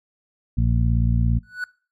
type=harmonic tone; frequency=57.6 Hz; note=A#1; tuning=20 cents flat; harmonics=1 / 2 / 3 / 4; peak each=-19 / -20 / -27 / -27 dBFS; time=0.57-1.39 s; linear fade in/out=10 ms
type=tone with exponential growth; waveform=triangle; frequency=1480 Hz; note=F#6; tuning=in tune; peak=-19 dBFS; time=1.43-1.64 s; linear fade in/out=2 ms; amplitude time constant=45 ms
effects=noise-tail reverb RT60 0.4 s tail -23 dB re dry + MP3 64 kbps